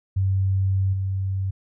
sine tone with level steps, 96 Hz, G2, 36 cents flat, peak -18 / -22 dBFS, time 0.16-1.51 s, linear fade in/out 10 ms, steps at 0.93 s, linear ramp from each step 5 ms, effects none

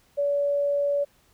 sine tone, 571 Hz, D5, 49 cents flat, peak -21 dBFS, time 0.17-1.05 s, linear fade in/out 20 ms, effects pink hiss -62 dBFS RMS until 1.33 s

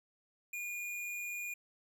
square tone, 2432 Hz, D#7, 40 cents flat, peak -39 dBFS, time 0.53-1.54 s, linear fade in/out 5 ms, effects none

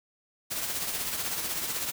white noise with tremolo, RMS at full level -30 dBFS, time 0.5-1.92 s, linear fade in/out 20 ms, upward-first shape triangle, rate 16 Hz, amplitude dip 50%, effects none

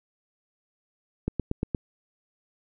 click train, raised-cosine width 3 ms, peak -13 dBFS, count 5, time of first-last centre 1.28-1.748 s, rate 8.55 Hz, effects none

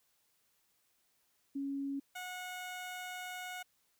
sine / 15% pulse tone pair in turn, 277.2 / 729.8 Hz, C#4 / F#5, 0 / -24 cents, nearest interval octave + perfect fourth, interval 1676 cents, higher second, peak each -35 / -35 dBFS, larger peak neither, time 1.55-2 / 2.15-3.63 s, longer second, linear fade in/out 10 ms, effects white hiss -75 dBFS RMS until 3.99 s

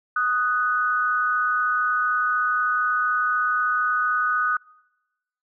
sine tone pair together, 1244.5 / 1488.5 Hz, D#6 / F#6, 0 / +10 cents, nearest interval minor third, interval 310 cents, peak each -22 dBFS, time 0.16-4.57 s, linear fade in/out 5 ms, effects noise-tail reverb RT60 1.0 s tail -25 dB re dry

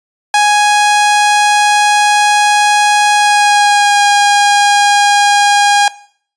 sawtooth tone with pitch glide, 830.6 to 816.3 Hz, G#5 to G#5, 0 to -30 cents, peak -3 dBFS, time 0.34-5.88 s, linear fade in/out 2 ms, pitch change -30 cents, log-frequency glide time 3.12-4.02 s, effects noise-tail reverb RT60 0.5 s tail -18 dB re dry + resampled to 22050 Hz

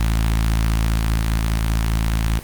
sawtooth tone with notch filter, 55 Hz, A1, in tune, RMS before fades -18 dBFS, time 0-2.39 s, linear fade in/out 0 ms, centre 470 Hz, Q 0.64, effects pink hiss -38 dBFS RMS until 2.43 s + Opus 32 kbps

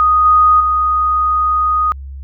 sine tone with level steps, 1243 Hz, D#6, 2 cents flat, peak -8 / -6 / -11 dBFS, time 0-1.92 s, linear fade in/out 0 ms, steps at 0.25 / 0.6 s, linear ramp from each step 5 ms, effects added 68 Hz sine -26 dBFS peak until 2.23 s

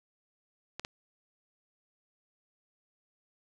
clicks, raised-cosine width 0.2 ms, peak -20 dBFS, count 2, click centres 0.796 / 0.849 s, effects none

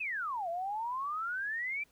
sine exponential two-way sweep, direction down then up, 2670 to 663 to 2382 Hz, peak -33 dBFS, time 0-1.84 s, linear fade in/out 10 ms, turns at 0.49 s, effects pink hiss -68 dBFS RMS until 1.91 s

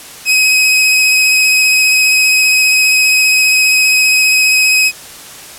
sawtooth tone with vibrato, 2536 Hz, D#7, 32 cents sharp, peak -4 dBFS, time 0.25-4.92 s, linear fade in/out 50 ms, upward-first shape sine, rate 15 Hz, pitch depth 13 cents each way, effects white hiss -32 dBFS RMS until 5.58 s + low-pass 12000 Hz 12 dB/octave

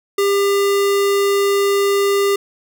square tone, 400 Hz, G4, 35 cents sharp, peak -14 dBFS, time 0.18-2.36 s, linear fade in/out 5 ms, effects none

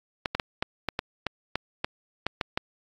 clicks, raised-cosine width 0.3 ms, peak -10 dBFS, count 12, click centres 0.258 / 0.35 / 0.398 / 0.625 / 0.887 / 0.991 / 1.267 / 1.556 / 1.845 / 2.266 / 2.412 / 2.575 s, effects AAC 48 kbps

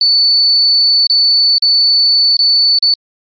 sine tone with dropouts, 4484 Hz, C#8, 19 cents sharp, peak -7 dBFS, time 0.01-2.94 s, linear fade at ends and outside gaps 2 ms, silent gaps 1.07-1.098 / 1.583-1.623 / 2.369-2.39 / 2.788-2.825 s, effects Opus 48 kbps

